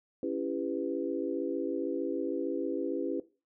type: chord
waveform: sine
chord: C# half-diminished seventh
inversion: none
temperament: just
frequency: 277.2 / 332.6 / 399.1 / 498.9 Hz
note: C#4 / E4 / G4 / B4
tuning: 0 / +16 / +31 / +17 cents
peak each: -35 / -34 / -37 / -36 dBFS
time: 0.23-3.2 s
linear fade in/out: 2 ms
effects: noise-tail reverb RT60 0.3 s tail -17 dB re dry